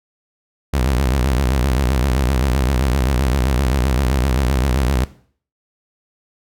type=tone with vibrato; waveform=sawtooth; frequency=65 Hz; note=C2; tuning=11 cents flat; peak=-11 dBFS; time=0.73-5.05 s; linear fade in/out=10 ms; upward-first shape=sine; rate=7.7 Hz; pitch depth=160 cents each way; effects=noise-tail reverb RT60 0.5 s tail -17 dB re dry